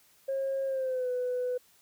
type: tone with pitch glide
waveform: sine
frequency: 540 to 498.1 Hz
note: C#5 to B4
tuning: -45 to +15 cents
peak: -27 dBFS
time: 0.28-1.58 s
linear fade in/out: 10 ms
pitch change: -140 cents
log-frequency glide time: 0.66-1.1 s
effects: tanh soft clip ceiling -25 dBFS + white hiss -63 dBFS RMS until 1.81 s